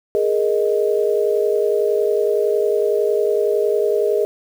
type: chord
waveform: sine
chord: Ab suspended second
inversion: none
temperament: equal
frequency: 415.3 / 466.2 / 622.3 Hz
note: Ab4 / Bb4 / Eb5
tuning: 0 / 0 / 0 cents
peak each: -17 / -20 / -22 dBFS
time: 0.15-4.25 s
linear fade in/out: 0 ms
effects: 7-bit